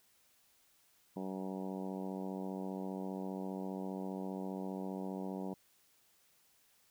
harmonic tone, 95 Hz, F#2, 46 cents sharp, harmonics 2 / 3 / 4 / 5 / 6 / 7 / 8 / 9 / 10, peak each -41 / -45 / -47 / -49 / -51 / -52 / -53 / -54 / -55 dBFS, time 1.16-5.54 s, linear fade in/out 5 ms, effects white hiss -70 dBFS RMS until 6.9 s

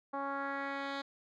10% pulse tone with low-pass filter sweep, 277.2 Hz, C#4, in tune, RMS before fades -38 dBFS, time 0.13-1.02 s, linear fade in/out 10 ms, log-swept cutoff 1000 to 3700 Hz, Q 2, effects none

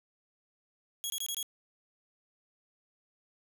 15% pulse tone bursts, 3316 Hz, G#7, 3 cents flat, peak -26 dBFS, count 5, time 1.04-1.428 s, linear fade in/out 0 ms, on 60 ms, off 22 ms, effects 9-bit

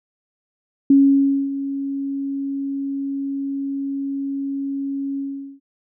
sine tone with ADSR envelope, 276.1 Hz, C#4, 7 cents flat, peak -8 dBFS, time 0.9-5.6 s, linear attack 4 ms, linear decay 590 ms, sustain -14 dB, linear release 420 ms, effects none

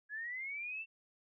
sine linear sweep, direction up, 1661.2 to 2705 Hz, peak -39 dBFS, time 0.09-0.86 s, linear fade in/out 50 ms, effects none

